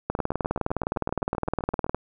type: two click trains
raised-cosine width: 1 ms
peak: -22 / -10 dBFS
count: 14 / 37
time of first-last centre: 0.19-1.865 / 0.1-1.946 s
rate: 7.76 / 19.5 Hz
effects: none